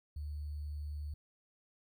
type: tone with sample-and-hold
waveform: sine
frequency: 74.1 Hz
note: D2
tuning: 16 cents sharp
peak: -38 dBFS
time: 0.16-1.14 s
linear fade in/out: 5 ms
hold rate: 4410 Hz
effects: none